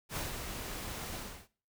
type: noise with ADSR envelope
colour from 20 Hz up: pink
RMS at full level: -36 dBFS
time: 0.09-1.48 s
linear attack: 74 ms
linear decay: 160 ms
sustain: -5 dB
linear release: 320 ms
effects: noise-tail reverb RT60 0.4 s tail -19 dB re dry